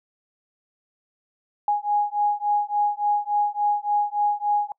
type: beating tone pair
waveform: sine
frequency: 826 / 829.5 Hz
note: G#5 / G#5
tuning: -10 / -2 cents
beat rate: 3.5 Hz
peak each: -23 dBFS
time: 1.68-4.72 s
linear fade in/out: 2 ms
effects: noise-tail reverb RT60 0.1 s tail -26 dB re dry